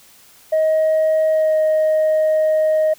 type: tone with pitch glide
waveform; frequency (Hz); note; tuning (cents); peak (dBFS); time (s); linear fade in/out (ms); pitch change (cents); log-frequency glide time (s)
sine; 630 to 624.2; D#5 to D#5; +21 to +5; -11; 0.52-2.94; 10; -16; 1.31-1.58
effects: tanh soft clip ceiling -11 dBFS + white hiss -48 dBFS RMS until 2.98 s